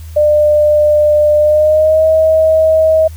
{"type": "tone with pitch glide", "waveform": "sine", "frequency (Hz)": [599, 634.6], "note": ["D5", "D#5"], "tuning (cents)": [34, 34], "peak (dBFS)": -6, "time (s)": [0.16, 3.08], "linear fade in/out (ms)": 10, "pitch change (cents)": 100, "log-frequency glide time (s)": [1.39, 2.06], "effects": ["added 80 Hz sine -26 dBFS peak until 3.16 s", "white hiss -43 dBFS RMS until 3.16 s"]}